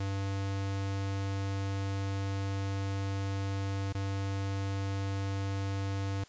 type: tone with dropouts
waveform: square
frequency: 98 Hz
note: G2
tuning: in tune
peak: -32 dBFS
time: 0-6.24 s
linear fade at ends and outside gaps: 5 ms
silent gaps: 3.926-3.948 s
effects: white hiss -58 dBFS RMS until 6.28 s + resampled to 16000 Hz